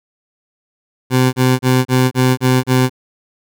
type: tone bursts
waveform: 20% pulse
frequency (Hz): 128.2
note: C3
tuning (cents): -35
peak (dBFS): -5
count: 7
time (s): 1.1-2.896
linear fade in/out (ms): 50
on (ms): 230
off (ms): 31
effects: none